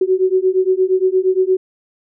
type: beating tone pair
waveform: sine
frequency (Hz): 370 / 378.6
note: F#4 / F#4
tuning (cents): 0 / +40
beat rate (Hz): 8.6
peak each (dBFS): -15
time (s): 0.01-1.57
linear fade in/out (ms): 5
effects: none